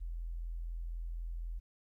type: tone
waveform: sine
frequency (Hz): 42.01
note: E1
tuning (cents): +34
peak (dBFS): -37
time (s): 0-1.6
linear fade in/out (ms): 20
effects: 13-bit